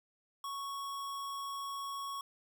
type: tone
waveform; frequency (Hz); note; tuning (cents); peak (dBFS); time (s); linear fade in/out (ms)
square; 1108.7; C#6; 0; -39; 0.44-2.21; 2
effects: none